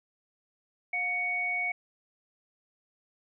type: tone pair together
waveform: sine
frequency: 715 / 2230 Hz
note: F5 / C#7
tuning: +41 / +10 cents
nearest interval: octave + minor sixth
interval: 1969 cents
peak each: -37 / -28 dBFS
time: 0.93-1.72 s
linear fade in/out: 5 ms
effects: none